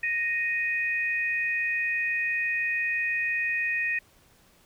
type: tone pair together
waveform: sine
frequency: 1863.1 / 2489 Hz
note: A#6 / D#7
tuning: -1 / 0 cents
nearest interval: perfect fourth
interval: 501 cents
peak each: -27 / -28 dBFS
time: 0.03-3.99 s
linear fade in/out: 5 ms
effects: pink hiss -60 dBFS RMS until 4.65 s